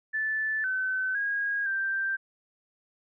sine tone with pitch steps, 1750 / 1523 / 1638 / 1572 Hz, A6 / F#6 / G#6 / G6, -10 / +50 / -24 / +4 cents, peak -26 dBFS, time 0.13-2.17 s, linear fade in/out 20 ms, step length 510 ms, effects none

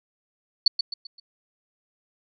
sine tone with echo, 4460 Hz, C#8, 10 cents sharp, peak -12 dBFS, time 0.66-0.68 s, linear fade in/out 5 ms, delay 130 ms, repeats 4, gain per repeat -8 dB, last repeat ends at 1.2 s, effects none

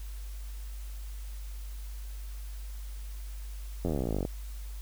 slowing click train, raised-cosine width 2 ms, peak -18 dBFS, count 26, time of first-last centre 3.85-4.251 s, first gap 11 ms, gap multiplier 1.03, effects added 50 Hz sine -37 dBFS peak until 4.81 s + white hiss -54 dBFS RMS until 4.81 s

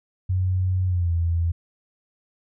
sine tone with pitch glide, 92.5 to 84.33 Hz, F#2 to E2, 0 to +40 cents, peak -19 dBFS, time 0.29-1.52 s, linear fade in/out 10 ms, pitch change -160 cents, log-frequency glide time 0.86-1.12 s, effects none

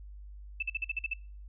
sine tone bursts, 2637 Hz, E7, in tune, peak -29 dBFS, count 8, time 0.6-1.137 s, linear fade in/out 5 ms, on 26 ms, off 47 ms, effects noise-tail reverb RT60 0.4 s tail -23 dB re dry + added 50 Hz sine -44 dBFS peak until 1.48 s

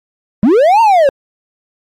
triangle linear two-way sweep, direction up then down, 186.7 to 934 to 527 Hz, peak -3 dBFS, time 0.43-1.09 s, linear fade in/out 0 ms, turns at 0.81 s, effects MP3 64 kbps

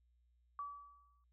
sine tone with exponential decay, 1148 Hz, D6, 40 cents flat, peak -39 dBFS, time 0.59-1.24 s, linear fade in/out 1 ms, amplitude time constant 140 ms, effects added 60 Hz sine -70 dBFS peak until 1.32 s

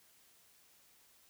silence, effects white hiss -66 dBFS RMS until 1.29 s

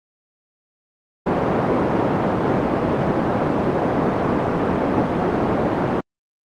pink band-pass noise, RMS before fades -19 dBFS, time 1.26-6.01 s, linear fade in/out 10 ms, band 170 to 900 Hz, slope 12 dB/octave, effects Opus 24 kbps

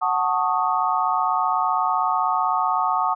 sine chord, D# half-diminished seventh, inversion first, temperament equal with one note detuned, 740 / 888.2 / 1108.7 / 1244.5 Hz, F#5 / A5 / C#6 / D#6, 0 / +16 / 0 / 0 cents, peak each -24 dBFS, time 0.01-3.15 s, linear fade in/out 20 ms, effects none

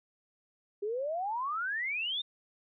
sine exponential sweep, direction up, 395.9 to 3700 Hz, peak -31 dBFS, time 0.82-2.22 s, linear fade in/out 10 ms, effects none

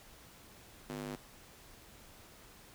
square tone with high-pass filter, 50.4 Hz, G1, 49 cents sharp, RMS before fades -42 dBFS, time 0.89-1.16 s, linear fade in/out 10 ms, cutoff 230 Hz, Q 1.4, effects pink hiss -57 dBFS RMS until 2.74 s

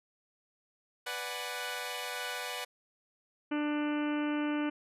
10% pulse chord, G# half-diminished seventh, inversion first, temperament equal, 493.9 / 587.3 / 740 / 830.6 Hz, B4 / D5 / F#5 / G#5, 0 / 0 / 0 / 0 cents, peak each -32 / -34 / -32 / -37 dBFS, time 1.06-2.65 s, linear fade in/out 10 ms
harmonic tone, 296.8 Hz, D4, 18 cents sharp, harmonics 1 / 2 / 3 / 4 / 5 / 6 / 7 / 8 / 9 / 10, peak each -30 / -41 / -43 / -45 / -43 / -50 / -50 / -47 / -50 / -50 dBFS, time 3.51-4.7 s, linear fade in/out 10 ms
effects resampled to 32000 Hz

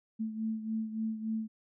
sine beating tone pair, 220 / 223.5 Hz, A3 / A3, 0 / +27 cents, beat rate 3.5 Hz, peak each -33 / -39 dBFS, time 0.19-1.48 s, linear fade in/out 20 ms, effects none

